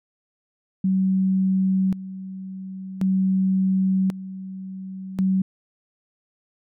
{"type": "tone with tremolo", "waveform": "sine", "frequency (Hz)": 189.6, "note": "F#3", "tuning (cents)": 43, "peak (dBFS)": -17, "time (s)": [0.84, 5.42], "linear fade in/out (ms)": 5, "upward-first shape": "square", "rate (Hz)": 0.46, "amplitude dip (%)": 80, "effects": []}